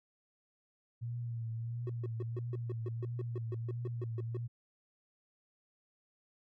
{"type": "tone with vibrato", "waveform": "sine", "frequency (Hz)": 116.54, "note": "A#2", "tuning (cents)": 0, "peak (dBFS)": -36, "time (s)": [1.01, 4.48], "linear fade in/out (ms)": 20, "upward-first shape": "triangle", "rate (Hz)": 1.5, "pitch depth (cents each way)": 56}
{"type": "tone bursts", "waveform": "triangle", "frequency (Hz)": 368.7, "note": "F#4", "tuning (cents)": -6, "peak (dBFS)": -36, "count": 16, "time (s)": [1.87, 4.37], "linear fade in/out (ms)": 2, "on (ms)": 25, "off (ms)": 140}
{"effects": []}